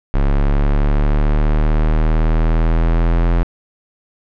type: exponential sweep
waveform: square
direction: up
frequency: 34.65 to 42.8 Hz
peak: -12 dBFS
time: 0.14-3.43 s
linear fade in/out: 0 ms
effects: low-pass 2000 Hz 12 dB/octave